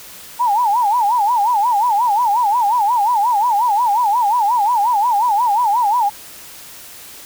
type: tone with vibrato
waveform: sine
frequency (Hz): 892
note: A5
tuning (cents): +23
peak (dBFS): -12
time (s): 0.39-6.1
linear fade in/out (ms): 20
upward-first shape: sine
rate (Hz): 5.6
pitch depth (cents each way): 190
effects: white hiss -37 dBFS RMS until 7.25 s